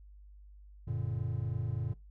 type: chord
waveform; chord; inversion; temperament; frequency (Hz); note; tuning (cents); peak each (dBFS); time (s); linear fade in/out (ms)
triangle; Gb augmented; none; just; 92.5 / 115.62 / 144.53; Gb2 / Bb2 / D3; 0 / -14 / -27; -36 / -33 / -36; 0.87-1.94; 10
effects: noise-tail reverb RT60 0.2 s tail -19 dB re dry + added 50 Hz sine -51 dBFS peak until 2.1 s